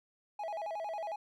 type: tone with vibrato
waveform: triangle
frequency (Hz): 737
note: F#5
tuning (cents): -7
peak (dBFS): -34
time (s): 0.39-1.16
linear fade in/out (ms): 5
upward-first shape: square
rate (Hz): 11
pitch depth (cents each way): 210
effects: none